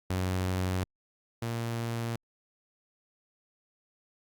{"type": "tone pair in turn", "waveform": "sawtooth", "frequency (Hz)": [92.5, 116.31], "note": ["F#2", "A#2"], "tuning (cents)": [0, -3], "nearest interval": "major third", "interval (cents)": 397, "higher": "second", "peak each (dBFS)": [-24, -27], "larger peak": "first", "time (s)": [[0.1, 0.84], [1.42, 2.16]], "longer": "neither", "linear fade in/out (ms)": 5, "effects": ["Opus 48 kbps"]}